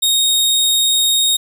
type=tone; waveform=sawtooth; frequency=3729 Hz; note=A#7; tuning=in tune; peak=-9 dBFS; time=0.02-1.37 s; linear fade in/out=10 ms; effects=none